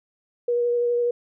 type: tone with vibrato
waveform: sine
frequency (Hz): 480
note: B4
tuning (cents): -49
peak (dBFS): -19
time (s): 0.48-1.11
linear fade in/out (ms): 5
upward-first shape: sine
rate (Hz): 12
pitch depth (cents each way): 12
effects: none